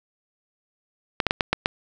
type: clicks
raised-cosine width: 0.3 ms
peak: -3 dBFS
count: 6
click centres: 1.202 / 1.267 / 1.309 / 1.408 / 1.53 / 1.659 s
effects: none